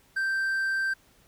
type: tone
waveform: triangle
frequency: 1566 Hz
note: G6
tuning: 2 cents flat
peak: -23 dBFS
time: 0.16-0.94 s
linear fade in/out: 10 ms
effects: pink hiss -61 dBFS RMS until 1.27 s